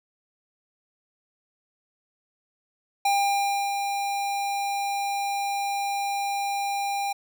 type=tone with ADSR envelope; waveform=square; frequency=800 Hz; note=G5; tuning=35 cents sharp; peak=-20 dBFS; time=3.05-7.13 s; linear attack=5 ms; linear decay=660 ms; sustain=-6 dB; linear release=9 ms; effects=none